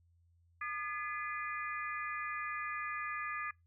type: harmonic tone with a mistuned harmonic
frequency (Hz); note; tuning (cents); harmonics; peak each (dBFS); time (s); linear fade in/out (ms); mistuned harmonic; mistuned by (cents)
405.6; G#4; -41; 3 / 4 / 5 / 6; -40 / -42 / -44 / -46; 0.61-3.51; 5; 4; +81
effects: noise-tail reverb RT60 0.2 s tail -25 dB re dry + added 85 Hz sine -66 dBFS peak until 3.66 s